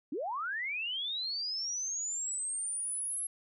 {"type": "linear sweep", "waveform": "sine", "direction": "up", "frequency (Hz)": [249, 11120], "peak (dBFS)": -33, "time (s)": [0.12, 3.27], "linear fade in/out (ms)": 5, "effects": []}